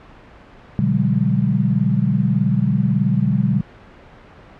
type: chord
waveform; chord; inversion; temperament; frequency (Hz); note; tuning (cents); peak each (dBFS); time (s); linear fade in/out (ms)
sine; G# half-diminished seventh; first; equal with one note detuned; 123.47 / 146.83 / 185 / 203.4; B2 / D3 / F#3 / G#3; 0 / 0 / 0 / -36; -20; 0.79-3.61; 0
effects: pink hiss -43 dBFS RMS until 4.59 s + low-pass 2000 Hz 12 dB/octave